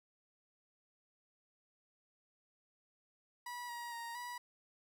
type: tone with pitch steps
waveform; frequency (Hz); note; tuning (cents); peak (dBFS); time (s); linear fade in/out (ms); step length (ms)
30% pulse; 973 / 952 / 934 / 974; B5 / A#5 / A#5 / B5; -26 / +36 / +3 / -24; -40; 3.46-4.38; 5; 230
effects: none